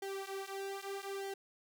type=tone with flanger; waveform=sawtooth; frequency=392 Hz; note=G4; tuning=in tune; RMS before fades=-42 dBFS; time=0.02-1.34 s; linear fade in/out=5 ms; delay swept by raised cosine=0.77 to 6.07 ms; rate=0.8 Hz; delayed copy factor=-0.95; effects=none